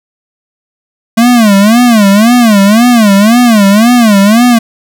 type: tone with vibrato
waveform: square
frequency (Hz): 220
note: A3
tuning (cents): 0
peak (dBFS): -3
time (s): 1.17-4.59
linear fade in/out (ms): 10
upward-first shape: sine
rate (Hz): 1.9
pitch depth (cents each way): 200
effects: none